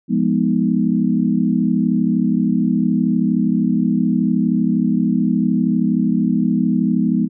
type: chord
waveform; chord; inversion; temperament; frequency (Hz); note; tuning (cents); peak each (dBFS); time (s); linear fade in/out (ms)
sine; F half-diminished seventh; none; equal; 174.61 / 207.7 / 246.9 / 311.1; F3 / Ab3 / Cb4 / Eb4; 0 / 0 / 0 / 0; -20 / -18 / -18 / -23; 0.08-7.29; 50
effects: none